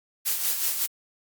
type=noise with tremolo; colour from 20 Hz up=blue; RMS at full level=-24 dBFS; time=0.25-0.87 s; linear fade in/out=20 ms; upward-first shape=sine; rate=5.4 Hz; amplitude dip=50%; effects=Opus 48 kbps